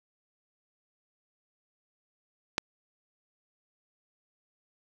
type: click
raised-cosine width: 0.2 ms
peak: -8 dBFS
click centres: 2.581 s
effects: none